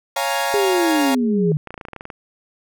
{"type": "chord", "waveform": "sawtooth", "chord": "Bb minor seventh", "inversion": "first", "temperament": "equal", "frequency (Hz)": [554.4, 698.5, 830.6, 932.3], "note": ["Db5", "F5", "Ab5", "Bb5"], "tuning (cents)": [0, 0, 0, 0], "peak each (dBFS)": -21, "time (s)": [0.16, 1.15], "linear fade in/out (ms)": 5}
{"type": "tone with exponential growth", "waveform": "sine", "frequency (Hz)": 413.2, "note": "G#4", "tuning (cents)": -9, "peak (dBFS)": -16, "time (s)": [0.32, 1.52], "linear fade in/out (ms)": 2, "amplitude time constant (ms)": 260}
{"type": "linear sweep", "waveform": "sine", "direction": "down", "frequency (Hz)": [415.3, 146.83], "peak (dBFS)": -16, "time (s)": [0.54, 1.57], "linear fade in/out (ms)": 0}
{"type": "clicks", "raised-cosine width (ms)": 0.5, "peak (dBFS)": -18, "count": 12, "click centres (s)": [1.673, 1.706, 1.742, 1.778, 1.812, 1.852, 1.885, 1.933, 1.963, 2.009, 2.054, 2.102]}
{"effects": []}